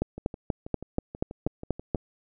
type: two click trains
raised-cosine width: 2 ms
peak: -24 / -12 dBFS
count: 12 / 9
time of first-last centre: 0.18-1.957 / 0.02-1.948 s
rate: 6.19 / 4.15 Hz
effects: none